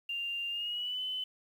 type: tone with pitch glide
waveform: sine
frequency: 2791 to 3026 Hz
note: F7 to F#7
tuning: -2 to +38 cents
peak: -33 dBFS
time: 0.09-1.24 s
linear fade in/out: 5 ms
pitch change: +140 cents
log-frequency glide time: 0.49-1.02 s
effects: 10-bit